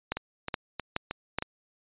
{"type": "two click trains", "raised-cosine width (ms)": 0.3, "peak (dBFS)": [-16, -12], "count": [5, 4], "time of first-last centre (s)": [[0.17, 1.424], [0.12, 1.386]], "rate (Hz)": [3.19, 2.37], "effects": ["resampled to 8000 Hz"]}